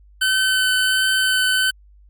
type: tone with vibrato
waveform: 25% pulse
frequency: 1523 Hz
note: F#6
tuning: 50 cents sharp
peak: -12 dBFS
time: 0.21-1.71 s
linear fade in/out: 10 ms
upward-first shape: triangle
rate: 1.4 Hz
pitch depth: 12 cents each way
effects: added 50 Hz sine -46 dBFS peak until 2.09 s + Opus 48 kbps